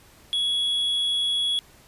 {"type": "tone", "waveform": "triangle", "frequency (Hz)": 3357, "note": "G#7", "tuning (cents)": 18, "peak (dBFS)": -20, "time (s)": [0.33, 1.59], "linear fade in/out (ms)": 0, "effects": ["pink hiss -53 dBFS RMS until 1.87 s", "resampled to 32000 Hz"]}